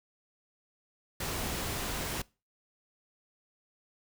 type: noise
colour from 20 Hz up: pink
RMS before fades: -35 dBFS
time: 1.2-2.22 s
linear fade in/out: 5 ms
effects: noise-tail reverb RT60 0.3 s tail -23 dB re dry